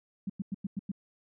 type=tone bursts; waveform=sine; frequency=196 Hz; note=G3; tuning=in tune; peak=-30 dBFS; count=6; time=0.27-0.917 s; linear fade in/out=5 ms; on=27 ms; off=97 ms; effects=none